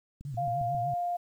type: click train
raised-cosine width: 5 ms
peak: -32 dBFS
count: 5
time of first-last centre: 0.21-0.748 s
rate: 7.44 Hz
type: tone with vibrato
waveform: sine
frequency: 130 Hz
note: C3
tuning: 11 cents flat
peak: -34 dBFS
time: 0.25-0.94 s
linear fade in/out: 2 ms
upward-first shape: triangle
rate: 6.7 Hz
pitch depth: 260 cents each way
type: tone with pitch glide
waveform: sine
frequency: 698 to 702.4 Hz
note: F5 to F5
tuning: -1 to +10 cents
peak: -28 dBFS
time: 0.37-1.17 s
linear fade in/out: 10 ms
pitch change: +11 cents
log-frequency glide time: 0.63-0.92 s
effects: 10-bit